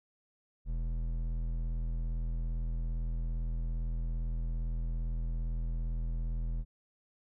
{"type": "tone with hard clipping", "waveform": "sine", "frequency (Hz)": 41.2, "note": "E1", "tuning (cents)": 0, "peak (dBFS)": -33, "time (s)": [0.65, 6.65], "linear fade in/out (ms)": 50, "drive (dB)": 9, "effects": []}